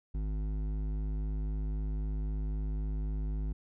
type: tone with hard clipping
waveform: sine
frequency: 51.91 Hz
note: G#1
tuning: in tune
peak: -33 dBFS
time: 0.14-3.53 s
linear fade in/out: 10 ms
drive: 11 dB
effects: none